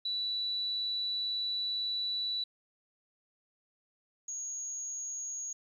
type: tone pair in turn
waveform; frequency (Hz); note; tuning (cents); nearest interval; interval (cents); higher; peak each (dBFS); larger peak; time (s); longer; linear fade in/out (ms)
sine; 3951 / 6645; B7 / G#8; 0 / 0; major sixth; 900; second; -31 / -36; first; 0.05-2.44 / 4.28-5.53; first; 5
effects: 11-bit